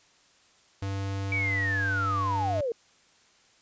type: tone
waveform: square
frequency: 98 Hz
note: G2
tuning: in tune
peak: -30 dBFS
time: 0.82-2.61 s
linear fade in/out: 5 ms
type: linear sweep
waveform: sine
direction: down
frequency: 2309 to 440 Hz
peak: -26 dBFS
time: 1.32-2.72 s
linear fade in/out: 2 ms
effects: white hiss -61 dBFS RMS until 3.61 s + resampled to 16000 Hz